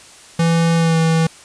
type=tone with pitch glide; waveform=square; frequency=166.4 to 162.69 Hz; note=E3 to E3; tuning=+17 to -22 cents; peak=-13 dBFS; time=0.39-1.27 s; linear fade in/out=5 ms; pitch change=-39 cents; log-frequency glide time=0.76-0.98 s; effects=white hiss -42 dBFS RMS until 1.44 s + resampled to 22050 Hz